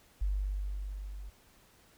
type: tone with level ramp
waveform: sine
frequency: 49 Hz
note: G1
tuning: in tune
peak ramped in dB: -27 to -41 dBFS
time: 0.21-1.3 s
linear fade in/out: 10 ms
effects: pink hiss -63 dBFS RMS until 1.97 s